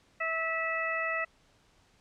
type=harmonic tone; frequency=652 Hz; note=E5; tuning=19 cents flat; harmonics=1 / 2 / 3 / 4; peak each=-36 / -35 / -32 / -37 dBFS; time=0.2-1.25 s; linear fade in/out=10 ms; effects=pink hiss -65 dBFS RMS until 2 s + low-pass 7000 Hz 12 dB/octave